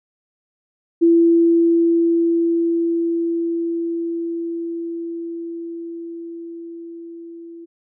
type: tone with level ramp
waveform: sine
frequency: 335.9 Hz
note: E4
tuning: 33 cents sharp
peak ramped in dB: -9 to -34 dBFS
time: 1.01-7.66 s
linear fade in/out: 20 ms
effects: none